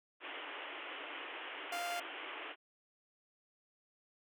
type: band-pass noise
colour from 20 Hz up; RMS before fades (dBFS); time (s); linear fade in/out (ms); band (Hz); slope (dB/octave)
white; -46; 0.2-2.56; 50; 280 to 3200; 96
type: tone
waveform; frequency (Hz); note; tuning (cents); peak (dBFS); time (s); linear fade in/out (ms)
sawtooth; 698.5; F5; 0; -34; 1.72-2; 5
effects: none